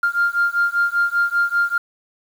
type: beating tone pair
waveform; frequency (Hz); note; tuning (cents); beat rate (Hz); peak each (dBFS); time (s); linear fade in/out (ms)
sine; 1396.9 / 1402; F6 / F6; 0 / +6; 5.1; -18; 0.03-1.78; 5
effects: tanh soft clip ceiling -10 dBFS + 7-bit